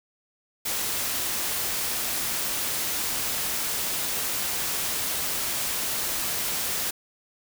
white noise, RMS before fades -28 dBFS, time 0.65-6.91 s, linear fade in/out 10 ms, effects none

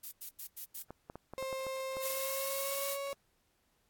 violet noise bursts, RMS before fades -42 dBFS, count 5, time 0.03-0.829 s, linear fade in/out 10 ms, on 87 ms, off 91 ms
clicks, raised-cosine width 1 ms, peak -30 dBFS, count 8, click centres 0.906 / 1.099 / 1.156 / 1.336 / 1.426 / 1.528 / 1.667 / 1.969 s
35% pulse tone with pitch glide, 529 to 556.6 Hz, C5 to C#5, +19 to +7 cents, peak -35 dBFS, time 1.38-3.13 s, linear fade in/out 0 ms, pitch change +88 cents, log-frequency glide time 2-2.86 s
blue noise, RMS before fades -38 dBFS, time 2-2.98 s, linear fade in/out 50 ms
effects pink hiss -75 dBFS RMS until 3.89 s + AAC 64 kbps

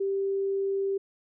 sine tone, 392 Hz, G4, in tune, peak -25 dBFS, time 0-0.98 s, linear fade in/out 10 ms, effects none

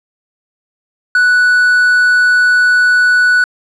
triangle tone, 1480 Hz, F#6, in tune, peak -5 dBFS, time 1.15-3.44 s, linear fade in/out 2 ms, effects resampled to 24000 Hz

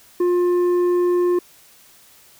sine tone with tanh clipping, 354.3 Hz, F4, 25 cents sharp, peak -16 dBFS, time 0.2-1.39 s, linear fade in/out 5 ms, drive 6 dB, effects white hiss -50 dBFS RMS until 2.39 s

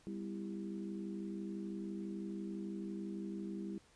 harmonic tone with a mistuned harmonic, 66.1 Hz, C2, 18 cents sharp, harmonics 3 / 4 / 5 / 6, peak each -42 / -52 / -45 / -52 dBFS, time 0.07-3.78 s, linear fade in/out 0 ms, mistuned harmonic 4, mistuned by -95 cents, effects pink hiss -67 dBFS RMS until 3.95 s + resampled to 22050 Hz

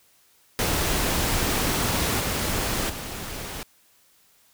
pink noise with level steps, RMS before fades -24 / -26 / -34 dBFS, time 0.59-3.63 s, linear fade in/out 0 ms, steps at 2.19 / 2.89 s, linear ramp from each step 10 ms, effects white hiss -60 dBFS RMS until 4.53 s

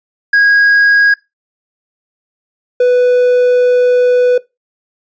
triangle tone pair in turn, 1644 / 495.3 Hz, G#6 / B4, -18 / +5 cents, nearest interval octave + major sixth, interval 2077 cents, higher first, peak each -4 dBFS, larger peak neither, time 0.33-1.14 / 2.8-4.38 s, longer second, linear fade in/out 5 ms, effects noise-tail reverb RT60 0.2 s tail -20 dB re dry + resampled to 16000 Hz

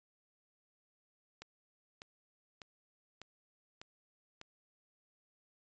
click train, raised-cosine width 0.2 ms, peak -30 dBFS, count 6, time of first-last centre 1.42-4.414 s, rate 1.67 Hz, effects resampled to 16000 Hz

